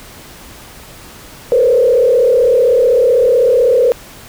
sine tone with frequency modulation, 493.9 Hz, B4, in tune, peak -7 dBFS, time 1.52-3.92 s, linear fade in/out 0 ms, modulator 35.8 Hz, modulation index 1.2, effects pink hiss -36 dBFS RMS until 4.28 s

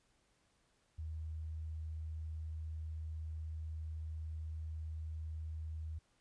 sine tone, 79 Hz, D#2, 27 cents sharp, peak -40 dBFS, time 0.98-5.99 s, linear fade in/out 10 ms, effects pink hiss -75 dBFS RMS until 6.2 s + resampled to 22050 Hz

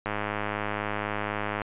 click train, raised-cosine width 0.5 ms, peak -14 dBFS, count 163, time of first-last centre 0.06-1.618 s, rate 104 Hz, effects resampled to 8000 Hz

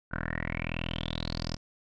10% pulse tone with low-pass filter sweep, 41.2 Hz, E1, in tune, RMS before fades -34 dBFS, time 0.11-1.57 s, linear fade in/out 20 ms, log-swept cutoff 1500 to 5400 Hz, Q 9.3, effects none

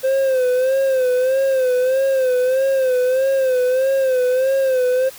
triangle tone with vibrato, 520 Hz, C5, 11 cents flat, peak -12 dBFS, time 0.03-5.1 s, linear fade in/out 20 ms, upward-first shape sine, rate 1.6 Hz, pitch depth 69 cents each way, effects white hiss -39 dBFS RMS until 5.18 s

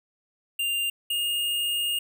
square tone pair in turn, 2794 / 2838 Hz, F7 / F7, 0 / +27 cents, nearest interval unison, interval 27 cents, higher second, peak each -25 dBFS, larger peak neither, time 0.59-0.9 / 1.1-1.99 s, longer second, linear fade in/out 5 ms, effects none

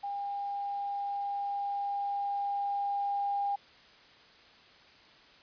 sine tone with level ramp, 805 Hz, G5, 46 cents sharp, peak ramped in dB -33 to -28 dBFS, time 0.03-3.56 s, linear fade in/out 10 ms, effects white hiss -57 dBFS RMS until 5.42 s + resampled to 11025 Hz

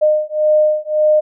sine beating tone pair, 610 / 611.8 Hz, D#5 / D#5, -34 / -29 cents, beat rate 1.8 Hz, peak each -14 dBFS, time 0.01-1.21 s, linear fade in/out 20 ms, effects none

